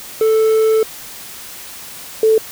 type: tone pair in turn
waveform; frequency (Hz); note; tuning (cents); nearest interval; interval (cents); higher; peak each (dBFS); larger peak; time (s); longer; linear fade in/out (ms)
triangle / sine; 440 / 440; A4 / A4; 0 / 0; unison; 0; neither; -8; neither; 0.21-0.83 / 2.23-2.38; first; 2
effects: white hiss -33 dBFS RMS until 2.51 s